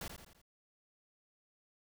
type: noise with echo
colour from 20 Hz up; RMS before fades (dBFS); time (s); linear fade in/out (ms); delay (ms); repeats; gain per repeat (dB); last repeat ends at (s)
pink; -43; 0.01-0.08; 2; 84; 4; -6; 0.416
effects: none